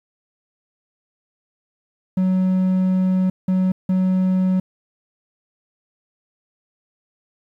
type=tone bursts at uneven times; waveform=triangle; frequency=186.1 Hz; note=F#3; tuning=10 cents sharp; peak=-13 dBFS; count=3; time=2.17-3.3 / 3.48-3.72 / 3.89-4.6 s; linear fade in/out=5 ms; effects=9-bit